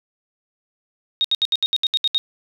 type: tone bursts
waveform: sine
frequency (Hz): 3729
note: A#7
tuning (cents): 0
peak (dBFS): -15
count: 10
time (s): 1.21-2.18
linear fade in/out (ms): 0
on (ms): 34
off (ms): 70
effects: none